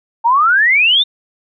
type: exponential sweep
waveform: sine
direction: up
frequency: 892 to 3698 Hz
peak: -8 dBFS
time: 0.24-1.04 s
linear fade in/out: 20 ms
effects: none